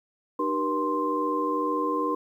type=tone cluster; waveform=sine; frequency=303.3 / 385.5 / 479 / 1047 Hz; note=D#4 / G4 / A#4 / C6; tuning=-44 / -29 / +47 / +1 cents; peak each=-29 / -33 / -30 / -27 dBFS; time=0.39-2.15 s; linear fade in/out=5 ms; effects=10-bit